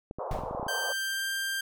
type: clicks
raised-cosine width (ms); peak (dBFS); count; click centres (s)
2; -24; 9; 0.111 / 0.186 / 0.389 / 0.436 / 0.511 / 0.549 / 0.597 / 0.629 / 0.666
type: band-pass noise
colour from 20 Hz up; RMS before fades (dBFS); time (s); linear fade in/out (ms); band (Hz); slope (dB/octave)
pink; -36; 0.19-0.93; 5; 470 to 1100; 48
type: noise with exponential decay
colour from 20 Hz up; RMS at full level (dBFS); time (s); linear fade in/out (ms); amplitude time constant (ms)
brown; -28; 0.31-0.62; 2; 67
type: tone with pitch glide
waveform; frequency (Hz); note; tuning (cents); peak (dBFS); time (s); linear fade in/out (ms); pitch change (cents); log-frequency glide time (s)
sawtooth; 1568 to 1584.4; G6 to G6; 0 to +18; -26; 0.68-1.61; 5; +18; 0.84-1.32
effects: none